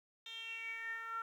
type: tone with band-pass filter sweep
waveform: 10% pulse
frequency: 454.9 Hz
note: A#4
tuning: 42 cents flat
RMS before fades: -44 dBFS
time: 0.26-1.22 s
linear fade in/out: 2 ms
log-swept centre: 3600 to 1300 Hz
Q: 8.4
effects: 12-bit